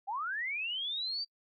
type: linear sweep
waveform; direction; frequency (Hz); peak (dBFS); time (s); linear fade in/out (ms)
sine; up; 740 to 4699; -33; 0.07-1.25; 20
effects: noise-tail reverb RT60 0.1 s tail -26 dB re dry